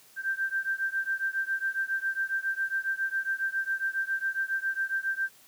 sine beating tone pair, 1568 / 1575.3 Hz, G6 / G6, 0 / +8 cents, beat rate 7.3 Hz, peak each -30 / -31 dBFS, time 0.16-5.3 s, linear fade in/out 50 ms, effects white hiss -57 dBFS RMS until 5.47 s + high-pass 80 Hz 12 dB/octave

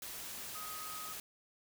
sine tone in noise, 1256 Hz, D#6, 16 cents sharp, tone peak -46 dBFS, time 0.55-1.13 s, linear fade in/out 2 ms, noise white, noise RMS -45 dBFS, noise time 0.02-1.2 s, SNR -4 dB, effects none

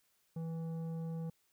sine tone with tanh clipping, 163.8 Hz, E3, 11 cents flat, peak -39 dBFS, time 0.36-1.3 s, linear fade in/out 5 ms, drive 10 dB, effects white hiss -75 dBFS RMS until 1.52 s

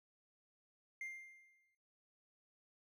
triangle tone with exponential decay, 2104 Hz, C7, 9 cents sharp, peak -40 dBFS, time 1.01-1.75 s, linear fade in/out 2 ms, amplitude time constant 160 ms, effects noise-tail reverb RT60 0.6 s tail -17 dB re dry

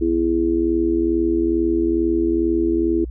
sine tone with amplitude modulation, 333.3 Hz, E4, 19 cents sharp, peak -12 dBFS, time 0.01-3.05 s, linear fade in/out 10 ms, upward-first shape sine, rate 82.3 Hz, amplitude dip 85%, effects added 60 Hz sine -27 dBFS peak until 3.1 s

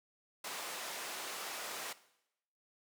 pink band-pass noise, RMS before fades -43 dBFS, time 0.44-1.93 s, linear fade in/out 5 ms, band 590 to 14000 Hz, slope 12 dB/octave, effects noise-tail reverb RT60 0.8 s tail -17 dB re dry

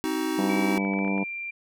square chord, C diminished, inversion none, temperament just, 261.6 / 314 / 376.7 Hz, C4 / Eb4 / Gb4, 0 / +16 / +31 cents, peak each -33 / -28 / -32 dBFS, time 0.04-0.78 s, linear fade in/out 0 ms
harmonic tone, 98 Hz, G2, in tune, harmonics 2 / 3 / 4 / 5 / 6 / 7 / 8 / 9 / 10, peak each -26 / -30 / -37 / -36 / -40 / -37 / -42 / -39 / -41 dBFS, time 0.38-1.24 s, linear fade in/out 10 ms
sine tone with pitch glide, 2300 to 2372 Hz, D7 to D7, -37 to +17 cents, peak -31 dBFS, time 0.49-1.51 s, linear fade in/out 10 ms, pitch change +54 cents, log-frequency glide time 0.93-1.17 s
clicks, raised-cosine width 0.5 ms, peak -28 dBFS, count 10, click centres 0.517 / 0.562 / 0.627 / 0.775 / 0.85 / 0.936 / 0.989 / 1.048 / 1.079 / 1.18 s
effects none

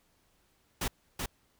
pink noise with echo, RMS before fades -32 dBFS, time 0.81-0.88 s, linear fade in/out 5 ms, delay 380 ms, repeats 1, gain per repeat -3 dB, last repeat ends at 1.26 s, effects pink hiss -70 dBFS RMS until 1.59 s

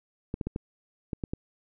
clicks, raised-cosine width 3 ms, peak -18 dBFS, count 7, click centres 0.341 / 0.412 / 0.47 / 0.561 / 1.132 / 1.238 / 1.335 s, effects none

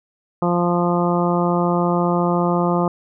harmonic tone, 174.61 Hz, F3, in tune, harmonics 1 / 2 / 3 / 4 / 5 / 6 / 7, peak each -19 / -22 / -24 / -25 / -26 / -27 / -27 dBFS, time 0.42-2.88 s, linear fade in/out 2 ms, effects none

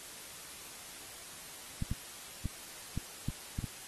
clicks, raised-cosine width 5 ms, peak -22 dBFS, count 7, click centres 1.824 / 1.915 / 2.457 / 2.976 / 3.286 / 3.589 / 3.642 s, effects white hiss -48 dBFS RMS until 3.87 s + AAC 32 kbps

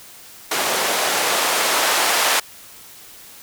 blue noise with band-pass filter sweep, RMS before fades -19 dBFS, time 0.51-2.4 s, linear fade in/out 5 ms, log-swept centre 480 to 790 Hz, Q 0.95, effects white hiss -42 dBFS RMS until 3.42 s

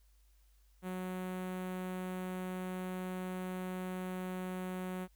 sawtooth tone with notch filter, 184.1 Hz, F#3, 8 cents flat, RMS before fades -40 dBFS, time 0.82-5.08 s, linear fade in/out 50 ms, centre 5100 Hz, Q 0.7, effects added 50 Hz sine -63 dBFS peak until 5.15 s + white hiss -75 dBFS RMS until 5.15 s

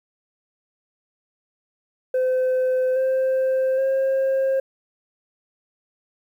sine tone with pitch steps, 513 / 523.5 / 534.2 Hz, C5 / C5 / C5, -34 / +1 / +36 cents, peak -15 dBFS, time 2.14-4.6 s, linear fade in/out 5 ms, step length 820 ms, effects tanh soft clip ceiling -17 dBFS + 9-bit

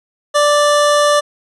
25% pulse tone, 587 Hz, D5, 1 cent flat, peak -6 dBFS, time 0.34-1.21 s, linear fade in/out 20 ms, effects resampled to 24000 Hz

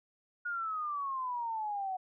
sine exponential sweep, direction down, 1447 to 740 Hz, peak -33 dBFS, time 0.45-1.97 s, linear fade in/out 10 ms, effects none

